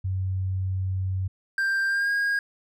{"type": "tone", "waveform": "sine", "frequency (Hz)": 94.2, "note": "F#2", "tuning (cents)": 32, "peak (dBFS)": -24, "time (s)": [0.04, 1.28], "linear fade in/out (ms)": 10}
{"type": "tone with pitch glide", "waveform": "triangle", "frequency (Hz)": [1582, 1631.2], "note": ["G6", "G#6"], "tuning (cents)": [15, -32], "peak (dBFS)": -20, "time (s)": [1.58, 2.39], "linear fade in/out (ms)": 2, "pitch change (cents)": 53, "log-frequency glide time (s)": [1.87, 2.11]}
{"effects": []}